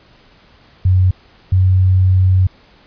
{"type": "tone pair in turn", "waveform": "sine", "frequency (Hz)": [92.5, 93.2], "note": ["F#2", "F#2"], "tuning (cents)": [0, 13], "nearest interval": "unison", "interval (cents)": 13, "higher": "second", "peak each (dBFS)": -8, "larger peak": "neither", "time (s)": [[0.85, 1.11], [1.52, 2.47]], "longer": "second", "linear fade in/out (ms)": 5, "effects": ["pink hiss -48 dBFS RMS until 2.86 s", "resampled to 11025 Hz"]}